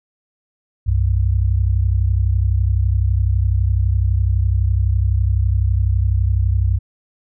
sine tone pair together, 64.07 / 96 Hz, C2 / G2, -36 / -36 cents, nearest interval perfect fifth, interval 700 cents, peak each -16 dBFS, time 0.86-6.79 s, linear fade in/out 20 ms, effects none

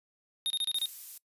square tone bursts, 3700 Hz, A#7, 14 cents flat, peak -28 dBFS, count 6, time 0.46-0.857 s, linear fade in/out 0 ms, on 42 ms, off 29 ms
violet noise, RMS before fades -42 dBFS, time 0.75-1.18 s, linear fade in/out 5 ms
effects noise-tail reverb RT60 0.1 s tail -22 dB re dry + resampled to 32000 Hz

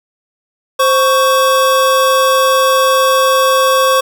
square tone pair together, 523.3 / 1117.8 Hz, C5 / C#6, 0 / +14 cents, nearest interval octave + minor second, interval 1314 cents, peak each -12 dBFS, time 0.79-4.01 s, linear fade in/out 10 ms, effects none

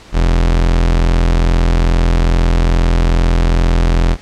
40% pulse tone, 42.38 Hz, E1, 49 cents sharp, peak -8 dBFS, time 0.12-4.17 s, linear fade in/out 50 ms, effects pink hiss -39 dBFS RMS until 4.21 s + low-pass 6000 Hz 12 dB/octave

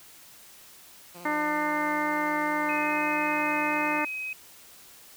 10% pulse tone with vibrato, 174.61 Hz, F3, in tune, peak -35 dBFS, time 1.14-4.01 s, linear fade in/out 20 ms, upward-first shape square, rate 16 Hz, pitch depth 23 cents each way
harmonic tone, 300.2 Hz, D4, 38 cents sharp, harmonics 1 / 2 / 3 / 4 / 5 / 6 / 7, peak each -31 / -34 / -30 / -33 / -36 / -35 / -33 dBFS, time 1.25-4.05 s, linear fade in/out 5 ms
sine tone, 2532 Hz, D#7, 30 cents sharp, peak -31 dBFS, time 2.69-4.33 s, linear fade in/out 2 ms
effects white hiss -51 dBFS RMS until 5.16 s

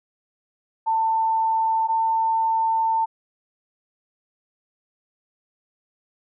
sine tone pair in turn, 893 / 897.1 Hz, A5 / A5, +25 / +33 cents, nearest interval unison, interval 8 cents, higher second, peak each -18 dBFS, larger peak neither, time 0.86-1.88 / 1.88-3.06 s, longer second, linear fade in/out 20 ms, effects none

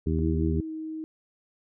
harmonic tone, 79.8 Hz, D#2, 44 cents sharp, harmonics 1 / 2 / 3 / 4 / 5, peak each -26 / -29 / -31 / -32 / -33 dBFS, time 0.06-0.61 s, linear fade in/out 10 ms
sine tone with pitch glide, 324.9 to 315.8 Hz, E4 to D#4, -25 to +26 cents, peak -32 dBFS, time 0.19-1.04 s, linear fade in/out 0 ms, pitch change -49 cents, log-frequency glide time 0.57-0.71 s
effects none

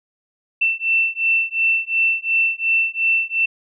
sine beating tone pair, 2679 / 2681.8 Hz, E7 / E7, +27 / +29 cents, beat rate 2.8 Hz, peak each -19 dBFS, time 0.61-3.46 s, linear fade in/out 10 ms, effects none

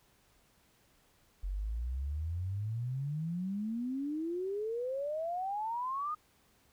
sine exponential sweep, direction up, 45.03 to 1249 Hz, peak -33 dBFS, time 1.43-6.15 s, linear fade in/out 10 ms, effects pink hiss -68 dBFS RMS until 6.72 s

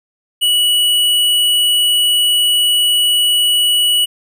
square tone, 2938 Hz, F#7, 13 cents flat, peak -11 dBFS, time 0.41-4.06 s, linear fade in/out 20 ms, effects none

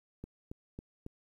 click train, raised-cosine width 3 ms, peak -29 dBFS, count 4, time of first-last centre 0.24-1.064 s, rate 3.64 Hz, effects 11-bit

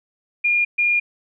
sine tone bursts at uneven times, 2418 Hz, D7, 50 cents sharp, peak -15 dBFS, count 2, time 0.44-0.65 / 0.78-1 s, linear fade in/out 10 ms, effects none

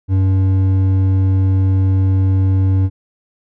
triangle tone with hard clipping, 95.3 Hz, G2, 48 cents flat, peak -12 dBFS, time 0.08-2.9 s, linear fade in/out 50 ms, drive 10 dB, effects none

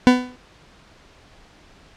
40% pulse tone with exponential decay, 250 Hz, B3, 21 cents sharp, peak -5 dBFS, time 0.07-0.36 s, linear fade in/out 0 ms, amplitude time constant 61 ms, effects pink hiss -50 dBFS RMS until 1.96 s + low-pass 5000 Hz 12 dB/octave

